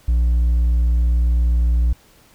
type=tone with hard clipping; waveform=sine; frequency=59.5 Hz; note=A#1; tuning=36 cents sharp; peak=-14 dBFS; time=0.08-1.93 s; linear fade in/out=5 ms; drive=2 dB; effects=pink hiss -52 dBFS RMS until 2.34 s